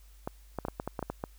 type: clicks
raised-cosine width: 1 ms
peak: -19 dBFS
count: 10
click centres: 0.275 / 0.587 / 0.651 / 0.684 / 0.799 / 0.876 / 0.992 / 1.027 / 1.1 / 1.239 s
effects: added 50 Hz sine -52 dBFS peak until 1.38 s + white hiss -64 dBFS RMS until 1.38 s